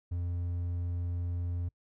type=tone; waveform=triangle; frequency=87.31 Hz; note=F2; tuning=in tune; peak=-29 dBFS; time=0.11-1.69 s; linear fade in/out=10 ms; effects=noise-tail reverb RT60 0.1 s tail -26 dB re dry